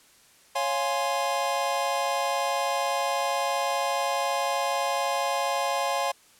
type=chord; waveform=square; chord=Db major seventh; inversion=none; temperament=equal; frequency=554.4 / 698.5 / 830.6 / 1046.5 Hz; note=Db5 / F5 / Ab5 / C6; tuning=0 / 0 / 0 / 0 cents; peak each=-31 dBFS; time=0.55-6.12 s; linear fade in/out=10 ms; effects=white hiss -57 dBFS RMS until 6.39 s + low-pass 11000 Hz 12 dB/octave

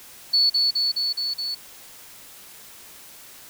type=tone with echo; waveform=sine; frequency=4435 Hz; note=C#8; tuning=in tune; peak=-15 dBFS; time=0.33-0.5 s; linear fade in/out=10 ms; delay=210 ms; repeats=5; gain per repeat=-2 dB; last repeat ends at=1.55 s; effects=white hiss -45 dBFS RMS until 3.49 s

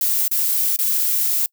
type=noise with dropouts; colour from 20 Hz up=violet; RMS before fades=-19 dBFS; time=0.01-1.46 s; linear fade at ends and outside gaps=2 ms; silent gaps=0.279-0.313 / 0.763-0.788 s; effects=noise-tail reverb RT60 0.1 s tail -26 dB re dry

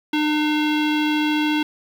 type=tone with low-pass filter; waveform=square; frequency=302.3 Hz; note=D#4; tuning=50 cents flat; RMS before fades=-20 dBFS; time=0.13-1.63 s; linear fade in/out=5 ms; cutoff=3200 Hz; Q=3.1; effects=7-bit

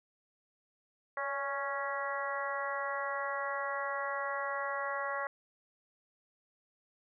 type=harmonic tone with a mistuned harmonic; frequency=277.2 Hz; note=C#4; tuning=in tune; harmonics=2 / 3 / 4 / 5 / 6 / 7; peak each=-39 / -42 / -38 / -42 / -42 / -41 dBFS; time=1.17-5.27 s; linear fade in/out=2 ms; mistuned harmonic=2; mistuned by=+31 cents; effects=none

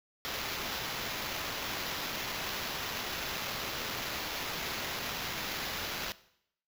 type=noise with sample-and-hold; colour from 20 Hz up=white; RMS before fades=-37 dBFS; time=0.25-6.12 s; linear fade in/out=0 ms; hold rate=8820 Hz; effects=noise-tail reverb RT60 0.7 s tail -18 dB re dry

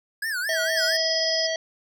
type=tone with vibrato; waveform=square; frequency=1618 Hz; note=G#6; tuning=46 cents flat; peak=-26 dBFS; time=0.22-0.97 s; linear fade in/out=5 ms; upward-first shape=sine; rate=4.4 Hz; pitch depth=210 cents each way
type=harmonic tone; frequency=647 Hz; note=E5; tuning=32 cents flat; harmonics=1 / 3 / 5 / 7 / 9; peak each=-26 / -31 / -33 / -34 / -36 dBFS; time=0.49-1.56 s; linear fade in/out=2 ms
type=tone with tremolo; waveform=sine; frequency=5060 Hz; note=D#8; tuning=28 cents sharp; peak=-22 dBFS; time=0.77-1.47 s; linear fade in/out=5 ms; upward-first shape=triangle; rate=18 Hz; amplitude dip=35%
effects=none

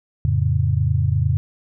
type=chord; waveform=sine; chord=F augmented; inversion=none; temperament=equal; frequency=87.31 / 110 / 138.59 Hz; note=F2 / A2 / C#3; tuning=0 / 0 / 0 cents; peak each=-20 dBFS; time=0.25-1.37 s; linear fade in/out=0 ms; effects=none

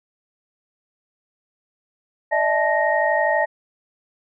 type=tone cluster; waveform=sine; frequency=597 / 649 / 870 / 1865 Hz; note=D5 / E5 / A5 / A#6; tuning=+28 / -27 / -20 / 0 cents; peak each=-22 dBFS; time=2.31-3.46 s; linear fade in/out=20 ms; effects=none

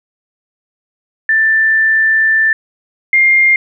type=tone pair in turn; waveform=sine; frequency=1772 / 2116 Hz; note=A6 / C7; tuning=+12 / +19 cents; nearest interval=minor third; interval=307 cents; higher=second; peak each=-8 / -6 dBFS; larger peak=second; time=1.29-2.53 / 3.13-3.56 s; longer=first; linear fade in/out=2 ms; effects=none

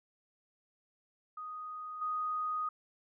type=tone with level steps; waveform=sine; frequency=1244.5 Hz; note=D#6; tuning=in tune; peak=-40 / -32 dBFS; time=1.37-2.69 s; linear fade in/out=5 ms; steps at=2.01 s; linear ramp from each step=10 ms; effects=none

